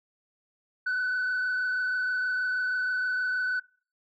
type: tone with frequency modulation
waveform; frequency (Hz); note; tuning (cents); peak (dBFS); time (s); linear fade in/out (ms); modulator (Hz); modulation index
sine; 1498; F#6; +21; -23; 0.86-3.6; 10; 26.3; 0.85
effects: noise-tail reverb RT60 0.4 s tail -25 dB re dry + tanh soft clip ceiling -24 dBFS